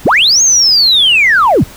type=linear two-way sweep; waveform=sine; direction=up then down; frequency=43.65 to 6580 to 58 Hz; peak=-4 dBFS; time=0.05-1.64 s; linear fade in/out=10 ms; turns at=0.42 s; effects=tanh soft clip ceiling -1 dBFS + pink hiss -34 dBFS RMS until 1.76 s